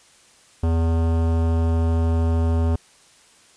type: tone with hard clipping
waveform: sine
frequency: 82.41 Hz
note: E2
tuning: in tune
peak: -19 dBFS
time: 0.63-2.76 s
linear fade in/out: 5 ms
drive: 18 dB
effects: white hiss -53 dBFS RMS until 3.56 s + resampled to 22050 Hz